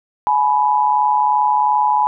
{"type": "tone pair together", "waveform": "sine", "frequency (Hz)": [845, 987.8], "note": ["G#5", "B5"], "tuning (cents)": [30, 0], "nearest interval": "minor third", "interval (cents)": 270, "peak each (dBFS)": -15, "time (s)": [0.27, 2.07], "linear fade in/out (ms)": 0, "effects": []}